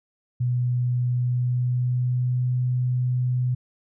sine tone with pitch glide, 123.47 to 125.34 Hz, B2 to B2, 0 to +26 cents, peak -20 dBFS, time 0.4-3.55 s, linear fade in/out 10 ms, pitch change +26 cents, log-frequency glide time 1.14-2.53 s, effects none

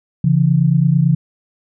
sine tone pair together, 138.59 / 167.6 Hz, C#3 / E3, 0 / +29 cents, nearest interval minor third, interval 329 cents, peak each -13 dBFS, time 0.24-1.15 s, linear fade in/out 5 ms, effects none

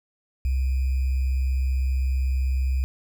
sine tone with sample-and-hold, 65.41 Hz, C2, in tune, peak -20 dBFS, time 0.45-2.84 s, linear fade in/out 0 ms, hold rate 2450 Hz, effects none

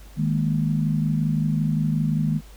sine chord, D# suspended fourth, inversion none, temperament equal, 155.56 / 207.7 / 233.1 Hz, D#3 / G#3 / A#3, 0 / 0 / 0 cents, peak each -21 / -26 / -27 dBFS, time 0.16-2.41 s, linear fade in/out 50 ms, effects added 50 Hz sine -42 dBFS peak until 2.56 s + pink hiss -51 dBFS RMS until 2.56 s

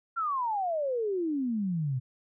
sine exponential sweep, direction down, 1396.9 to 122.5 Hz, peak -27 dBFS, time 0.16-2 s, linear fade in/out 20 ms, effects none

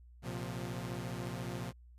sawtooth chord, Bb suspended second, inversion none, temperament equal with one note detuned, 116.54 / 130.81 / 176.54 Hz, Bb2 / C3 / F3, 0 / 0 / +19 cents, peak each -38 / -39 / -39 dBFS, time 0.22-1.73 s, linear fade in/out 50 ms, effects added 60 Hz sine -54 dBFS peak until 1.98 s + resampled to 32000 Hz

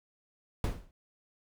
brown noise with exponential decay, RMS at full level -25 dBFS, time 0.64-0.91 s, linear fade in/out 1 ms, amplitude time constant 58 ms, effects none

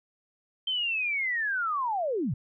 sine linear sweep, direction down, 3136 to 98.9 Hz, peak -26 dBFS, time 0.67-2.34 s, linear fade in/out 5 ms, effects none

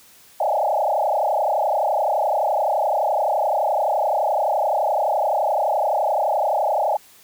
sine tone with frequency modulation, 720 Hz, F#5, 47 cents flat, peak -17 dBFS, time 0.4-6.97 s, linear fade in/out 5 ms, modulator 31.7 Hz, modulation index 4.5, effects white hiss -50 dBFS RMS until 7.23 s + high-pass 60 Hz 12 dB/octave

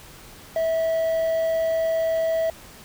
triangle tone with quantisation, 651 Hz, E5, 22 cents flat, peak -18 dBFS, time 0.56-2.5 s, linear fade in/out 2 ms, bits 7, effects pink hiss -45 dBFS RMS until 2.84 s

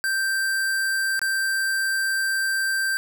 square tone with dropouts, 1568 Hz, G6, in tune, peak -22 dBFS, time 0.04-2.97 s, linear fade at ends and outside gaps 0 ms, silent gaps 1.193-1.216 s, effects none

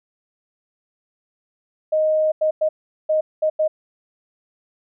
sine tone bursts at uneven times, 622.3 Hz, D#5, in tune, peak -15 dBFS, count 6, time 1.92-2.32 / 2.41-2.51 / 2.61-2.69 / 3.09-3.21 / 3.42-3.5 / 3.59-3.68 s, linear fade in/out 10 ms, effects none

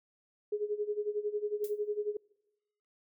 sine tone with tremolo, 417.7 Hz, G#4, 10 cents sharp, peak -28 dBFS, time 0.52-2.17 s, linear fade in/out 5 ms, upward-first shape sine, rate 11 Hz, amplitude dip 80%
violet noise with exponential decay, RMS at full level -41 dBFS, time 1.64-1.78 s, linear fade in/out 2 ms, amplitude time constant 30 ms
effects noise-tail reverb RT60 1.0 s tail -26 dB re dry

